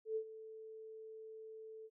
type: tone with ADSR envelope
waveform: sine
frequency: 440 Hz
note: A4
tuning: in tune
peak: -34 dBFS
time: 0.05-1.9 s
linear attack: 110 ms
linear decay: 78 ms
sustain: -15 dB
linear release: 48 ms
effects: none